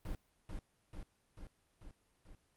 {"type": "noise with echo", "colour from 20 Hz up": "brown", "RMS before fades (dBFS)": -40, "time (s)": [0.05, 0.15], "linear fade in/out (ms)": 2, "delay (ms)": 440, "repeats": 5, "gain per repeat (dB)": -3, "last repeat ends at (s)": 2.35, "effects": ["pink hiss -75 dBFS RMS until 2.56 s", "Opus 32 kbps"]}